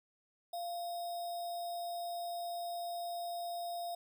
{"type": "tone with sample-and-hold", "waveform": "sine", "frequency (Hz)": 693, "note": "F5", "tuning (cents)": -14, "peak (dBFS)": -37, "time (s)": [0.53, 3.95], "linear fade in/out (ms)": 5, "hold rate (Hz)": 4410, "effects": []}